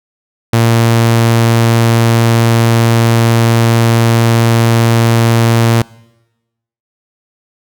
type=tone; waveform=sawtooth; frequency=115.5 Hz; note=A#2; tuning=16 cents flat; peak=-3 dBFS; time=0.53-5.82 s; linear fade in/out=5 ms; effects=noise-tail reverb RT60 1.0 s tail -23 dB re dry